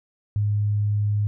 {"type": "tone", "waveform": "sine", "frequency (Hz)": 103.83, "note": "G#2", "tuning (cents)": 0, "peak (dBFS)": -19, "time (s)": [0.36, 1.27], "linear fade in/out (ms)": 0, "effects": []}